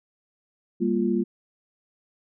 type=tone cluster; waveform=sine; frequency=198.9 / 233.9 / 347.9 Hz; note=G3 / A#3 / F4; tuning=+25 / +6 / -7 cents; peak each=-25 dBFS; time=0.8-1.24 s; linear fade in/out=20 ms; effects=none